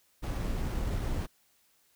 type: noise with sample-and-hold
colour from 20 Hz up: brown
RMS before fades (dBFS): -32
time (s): 0.22-1.27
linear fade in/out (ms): 20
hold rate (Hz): 7350
effects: white hiss -68 dBFS RMS until 1.95 s